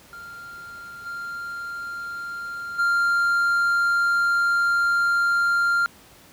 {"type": "tone with level steps", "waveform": "triangle", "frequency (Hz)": 1393, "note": "F6", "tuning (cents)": -5, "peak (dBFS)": [-35, -28, -16], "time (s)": [0.13, 5.86], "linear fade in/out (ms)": 0, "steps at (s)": [1.05, 2.78], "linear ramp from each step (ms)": 20, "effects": ["pink hiss -50 dBFS RMS until 6.32 s", "high-pass 60 Hz 12 dB/octave"]}